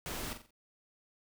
pink noise with echo, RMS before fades -40 dBFS, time 0.06-0.33 s, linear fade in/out 0 ms, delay 44 ms, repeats 4, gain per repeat -8 dB, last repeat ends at 0.506 s, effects none

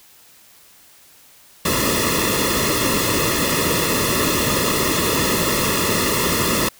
pink noise with comb filter, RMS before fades -19 dBFS, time 1.65-6.69 s, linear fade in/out 5 ms, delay 1.3 ms, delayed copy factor -1, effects white hiss -49 dBFS RMS until 6.79 s

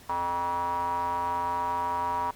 square tone with band-pass filter, 87.31 Hz, F2, in tune, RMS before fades -29 dBFS, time 0.09-2.31 s, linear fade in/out 5 ms, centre 980 Hz, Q 8.7, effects pink hiss -52 dBFS RMS until 2.35 s + Opus 48 kbps

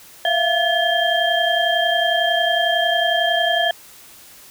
sine tone cluster, 668 / 699 / 1723 / 3188 Hz, E5 / F5 / A6 / G7, +23 / +1 / -37 / +28 cents, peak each -21 dBFS, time 0.25-3.71 s, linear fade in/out 2 ms, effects white hiss -44 dBFS RMS until 4.5 s

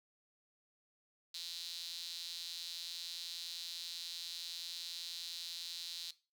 sawtooth tone with high-pass filter, 170.3 Hz, F3, 43 cents flat, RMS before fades -45 dBFS, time 1.34-6.11 s, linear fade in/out 5 ms, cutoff 4100 Hz, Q 6.1, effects noise-tail reverb RT60 0.3 s tail -17 dB re dry

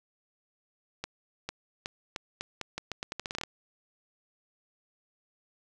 accelerating click train, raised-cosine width 0.2 ms, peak -17 dBFS, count 17, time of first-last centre 1.04-3.436 s, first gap 450 ms, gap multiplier 0.82, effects none

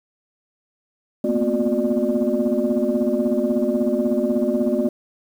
sine tone cluster, 223.7 / 240 / 256.3 / 360.3 / 596 Hz, A3 / B3 / C4 / F#4 / D5, +29 / -49 / -36 / -46 / +25 cents, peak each -23 dBFS, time 1.24-4.89 s, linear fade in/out 5 ms, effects tanh soft clip ceiling -10 dBFS + 8-bit

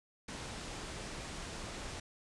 pink low-pass noise, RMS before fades -44 dBFS, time 0.28-2 s, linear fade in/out 5 ms, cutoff 9000 Hz, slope 24 dB/octave, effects resampled to 24000 Hz

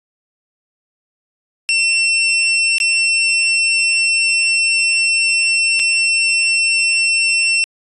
sawtooth tone with dropouts, 2702 Hz, E7, 42 cents sharp, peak -9 dBFS, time 1.69-7.64 s, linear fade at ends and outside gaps 0 ms, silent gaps 2.783-2.802 / 5.794-5.798 s, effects resampled to 22050 Hz

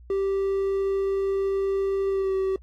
triangle tone with pitch glide, 390.7 to 382.9 Hz, G4 to G4, -6 to -41 cents, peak -20 dBFS, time 0.1-2.56 s, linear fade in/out 2 ms, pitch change -35 cents, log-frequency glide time 2.09-2.34 s, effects added 60 Hz sine -45 dBFS peak until 2.62 s + AAC 48 kbps

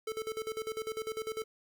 square tone with tremolo, 440 Hz, A4, in tune, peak -34 dBFS, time 0.07-1.44 s, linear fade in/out 5 ms, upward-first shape square, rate 10 Hz, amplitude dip 80%, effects none

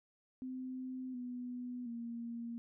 sine tone with pitch steps, 257.3 / 247 / 234 Hz, C4 / B3 / A#3, -29 / 0 / +7 cents, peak -40 dBFS, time 0.42-2.58 s, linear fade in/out 0 ms, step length 720 ms, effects none

